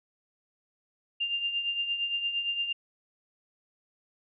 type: tone with tremolo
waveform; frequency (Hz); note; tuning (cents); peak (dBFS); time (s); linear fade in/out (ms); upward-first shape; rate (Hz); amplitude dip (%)
sine; 2796; F7; +1; -25; 1.2-2.73; 10; triangle; 8.7; 65
effects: none